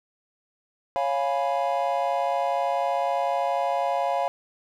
triangle chord, C# dominant seventh, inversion none, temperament equal, 554.4 / 698.5 / 830.6 / 987.8 Hz, C#5 / E#5 / G#5 / B5, 0 / 0 / 0 / 0 cents, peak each -26 / -24 / -27 / -29 dBFS, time 0.96-4.28 s, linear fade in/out 0 ms, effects none

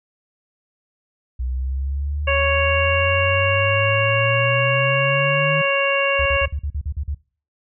sine exponential sweep, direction up, 61.74 to 153.6 Hz, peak -21 dBFS, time 1.39-5.62 s, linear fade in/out 10 ms
harmonic tone, 554.4 Hz, C#5, in tune, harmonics 1 / 2 / 3 / 4 / 5, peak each -20 / -24 / -25 / -25 / -21 dBFS, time 2.27-6.46 s, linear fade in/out 10 ms
sine tone bursts, 72 Hz, D2, 34 cents flat, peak -21 dBFS, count 9, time 6.19-7.146 s, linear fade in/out 5 ms, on 68 ms, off 43 ms
effects noise-tail reverb RT60 0.4 s tail -22 dB re dry

